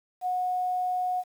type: tone with quantisation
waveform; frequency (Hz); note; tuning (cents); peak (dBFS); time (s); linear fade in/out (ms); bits
sine; 730; F#5; -24; -25; 0.21-1.24; 50; 9
effects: none